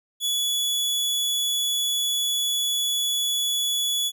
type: tone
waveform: sawtooth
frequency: 3408 Hz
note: G#7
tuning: 44 cents sharp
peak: -19 dBFS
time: 0.2-4.12 s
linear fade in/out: 50 ms
effects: none